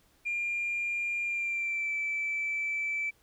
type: tone with pitch glide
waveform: sine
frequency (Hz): 2400 to 2320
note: D7 to D7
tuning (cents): +37 to -22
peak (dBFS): -28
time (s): 0.25-3.11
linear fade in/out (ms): 20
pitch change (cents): -59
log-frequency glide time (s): 1.25-1.94
effects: tanh soft clip ceiling -25 dBFS + pink hiss -66 dBFS RMS until 3.22 s